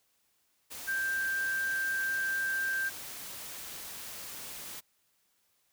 sine tone in noise, 1576 Hz, G6, 9 cents sharp, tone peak -29 dBFS, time 0.87-2.9 s, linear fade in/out 20 ms, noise white, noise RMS -43 dBFS, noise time 0.7-4.81 s, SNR +11 dB, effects white hiss -73 dBFS RMS until 5.72 s

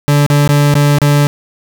40% pulse tone with dropouts, 145.1 Hz, D3, 21 cents flat, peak -6 dBFS, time 0.08-1.27 s, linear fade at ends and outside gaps 0 ms, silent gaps 0.264-0.301 / 0.476-0.49 / 0.741-0.753 / 0.985-1.017 s, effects none

